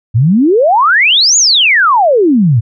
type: exponential two-way sweep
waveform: sine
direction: up then down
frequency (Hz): 103.83 to 7040 to 103.83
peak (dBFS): -5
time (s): 0.14-2.61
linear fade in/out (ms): 20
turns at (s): 1.37
effects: none